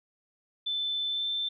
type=tone with pitch glide; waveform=sine; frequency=3525 to 3550 Hz; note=A7 to A7; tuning=+2 to +15 cents; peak=-28 dBFS; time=0.66-1.49 s; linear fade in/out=10 ms; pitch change=+13 cents; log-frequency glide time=1.09-1.27 s; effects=none